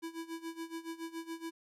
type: tone with tremolo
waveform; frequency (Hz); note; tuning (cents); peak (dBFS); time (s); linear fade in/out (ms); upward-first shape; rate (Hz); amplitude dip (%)
square; 329.6; E4; 0; -38; 0.02-1.51; 20; sine; 7.1; 85
effects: resampled to 32000 Hz + 13-bit